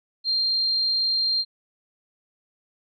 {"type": "tone", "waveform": "sine", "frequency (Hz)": 4186, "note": "C8", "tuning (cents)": 0, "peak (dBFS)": -20, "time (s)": [0.24, 1.45], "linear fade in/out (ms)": 50, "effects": []}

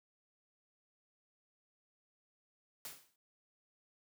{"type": "noise with exponential decay", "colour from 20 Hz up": "white", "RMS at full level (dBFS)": -43, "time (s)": [2.85, 3.16], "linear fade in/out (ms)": 1, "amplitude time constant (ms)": 66, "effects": ["high-pass 100 Hz 12 dB/octave"]}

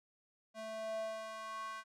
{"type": "tone with high-pass filter sweep", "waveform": "square", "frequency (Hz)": 220, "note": "A3", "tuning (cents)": 0, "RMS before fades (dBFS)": -43, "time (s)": [0.54, 1.84], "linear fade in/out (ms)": 50, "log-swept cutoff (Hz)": [460, 1300], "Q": 4.8, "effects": ["low-pass 9000 Hz 12 dB/octave"]}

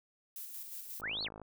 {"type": "noise with tremolo", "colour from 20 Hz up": "violet", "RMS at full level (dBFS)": -44, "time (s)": [0.36, 1.01], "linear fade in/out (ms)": 2, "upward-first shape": "square", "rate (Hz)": 5.6, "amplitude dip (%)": 35}
{"type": "click train", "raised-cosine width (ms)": 1, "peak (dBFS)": -34, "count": 23, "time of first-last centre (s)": [1, 1.417], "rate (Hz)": 52.8}
{"type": "linear two-way sweep", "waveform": "sine", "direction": "up then down", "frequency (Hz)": [1108.7, 4502, 1108.7], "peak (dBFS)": -35, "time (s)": [1.02, 1.29], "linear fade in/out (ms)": 20, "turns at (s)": 1.23}
{"effects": []}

